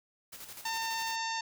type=noise with tremolo; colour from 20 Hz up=white; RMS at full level=-45 dBFS; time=0.32-1.16 s; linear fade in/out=10 ms; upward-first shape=square; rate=12 Hz; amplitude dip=50%
type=harmonic tone; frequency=904 Hz; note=A5; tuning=47 cents sharp; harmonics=1 / 2 / 3 / 4 / 5 / 6 / 7 / 8; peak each=-35 / -39 / -42 / -44 / -42 / -44 / -45 / -49 dBFS; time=0.65-1.41 s; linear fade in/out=5 ms
effects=none